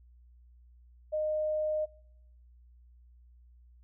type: tone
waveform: sine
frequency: 615 Hz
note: D#5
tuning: 20 cents flat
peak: -28 dBFS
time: 1.12-1.86 s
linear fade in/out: 20 ms
effects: noise-tail reverb RT60 0.9 s tail -26 dB re dry + added 60 Hz sine -55 dBFS peak until 3.83 s